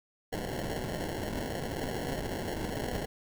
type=noise with sample-and-hold; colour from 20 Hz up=white; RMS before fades=-35 dBFS; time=0.32-3.06 s; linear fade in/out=10 ms; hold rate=1225 Hz; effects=none